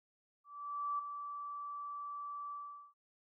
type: tone with ADSR envelope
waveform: sine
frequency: 1159 Hz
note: D6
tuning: 23 cents flat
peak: -33 dBFS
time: 0.44-2.94 s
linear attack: 550 ms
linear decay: 6 ms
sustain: -8 dB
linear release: 420 ms
effects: none